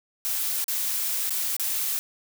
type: noise with dropouts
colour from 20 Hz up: blue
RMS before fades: -27 dBFS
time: 0.25-1.99 s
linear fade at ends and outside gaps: 0 ms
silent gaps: 0.642-0.682 / 1.295-1.306 / 1.566-1.597 s
effects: none